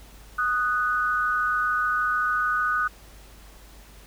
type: tone pair together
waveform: sine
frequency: 1239.5 / 1486 Hz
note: D#6 / F#6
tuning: -7 / +7 cents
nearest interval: minor third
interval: 314 cents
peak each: -24 dBFS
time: 0.38-2.88 s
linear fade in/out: 10 ms
effects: added 50 Hz sine -47 dBFS peak until 4.06 s + pink hiss -51 dBFS RMS until 4.06 s